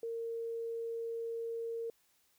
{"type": "tone", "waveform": "sine", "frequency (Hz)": 460, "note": "A#4", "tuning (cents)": -23, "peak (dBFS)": -36, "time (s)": [0.03, 1.9], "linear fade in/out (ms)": 2, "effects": ["white hiss -72 dBFS RMS until 2.38 s"]}